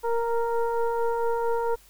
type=tone with frequency modulation; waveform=sine; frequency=466.2 Hz; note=A#4; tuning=in tune; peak=-22 dBFS; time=0.03-1.76 s; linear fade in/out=20 ms; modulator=464 Hz; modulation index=1.1; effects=added 46 Hz sine -57 dBFS peak until 1.89 s + white hiss -56 dBFS RMS until 1.89 s